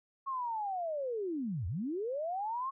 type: linear two-way sweep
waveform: sine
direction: down then up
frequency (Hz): 1100 to 76.5 to 1100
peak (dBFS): -33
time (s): 0.26-2.71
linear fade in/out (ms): 20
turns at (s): 1.67
effects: none